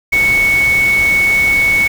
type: tone in noise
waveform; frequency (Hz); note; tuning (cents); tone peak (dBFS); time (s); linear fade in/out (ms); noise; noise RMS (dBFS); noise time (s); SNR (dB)
sine; 2217; C#7; 0; -9; 0.12-1.88; 10; pink; -24; 0.12-1.88; +12
effects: none